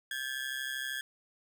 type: ring-modulated tone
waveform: 30% pulse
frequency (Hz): 1656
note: G#6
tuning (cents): -5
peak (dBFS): -29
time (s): 0.11-1.01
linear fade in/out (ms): 2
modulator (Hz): 66.4
effects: none